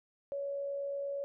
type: tone with amplitude modulation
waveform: sine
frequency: 561 Hz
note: C#5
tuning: 21 cents sharp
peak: -33 dBFS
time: 0.32-1.24 s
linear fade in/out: 0 ms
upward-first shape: sine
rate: 68.5 Hz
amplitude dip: 25%
effects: none